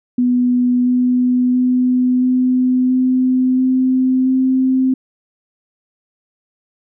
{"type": "tone with pitch steps", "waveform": "sine", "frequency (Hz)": [247.2, 249.4, 251.5, 253.7, 255.9, 258.1, 260.4], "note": ["B3", "B3", "B3", "B3", "C4", "C4", "C4"], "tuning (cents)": [2, 17, 32, 47, -38, -23, -8], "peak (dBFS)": -11, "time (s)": [0.18, 4.94], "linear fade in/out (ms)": 5, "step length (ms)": 680, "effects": []}